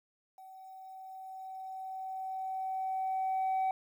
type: tone with level ramp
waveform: sine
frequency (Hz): 760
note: F#5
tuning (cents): +46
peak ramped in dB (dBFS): -49 to -25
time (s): 0.38-3.71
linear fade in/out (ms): 2
effects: tanh soft clip ceiling -27 dBFS + 11-bit